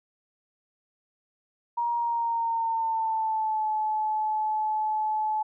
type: tone with pitch glide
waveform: sine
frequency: 945 to 861.6 Hz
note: A#5 to A5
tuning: +23 to -37 cents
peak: -24 dBFS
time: 1.77-5.43 s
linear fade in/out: 10 ms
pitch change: -160 cents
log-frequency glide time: 1.95-3.67 s
effects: none